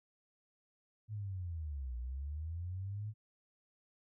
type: linear two-way sweep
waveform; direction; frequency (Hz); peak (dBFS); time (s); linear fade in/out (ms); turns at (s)
sine; down then up; 109.3 to 58.9 to 109.3; -38; 1.08-3.14; 50; 1.97
effects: none